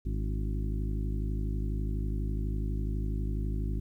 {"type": "harmonic tone with a mistuned harmonic", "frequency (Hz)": 52.1, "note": "G#1", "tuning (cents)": 6, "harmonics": [1, 2, 3, 4, 5, 6, 7], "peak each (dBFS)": [-30, -36, -40, -42, -44, -46, -47], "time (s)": [0.05, 3.8], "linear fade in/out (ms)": 10, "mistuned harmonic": 5, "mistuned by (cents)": 67, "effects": ["11-bit"]}